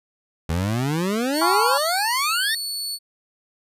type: exponential sweep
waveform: 25% pulse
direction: up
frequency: 77.78 to 1881 Hz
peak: -17 dBFS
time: 0.49-2.55 s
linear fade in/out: 5 ms
type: tone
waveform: sawtooth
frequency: 4435 Hz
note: C#8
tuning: in tune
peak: -23 dBFS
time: 1.32-2.99 s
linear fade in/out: 50 ms
type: chord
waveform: sine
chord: C# dominant seventh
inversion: second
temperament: just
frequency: 831.5 / 997.9 / 1108.7 / 1385.9 Hz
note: G#5 / B5 / C#6 / E#6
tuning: +2 / +18 / 0 / -14 cents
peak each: -23 dBFS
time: 1.41-1.78 s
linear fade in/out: 10 ms
effects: resampled to 32000 Hz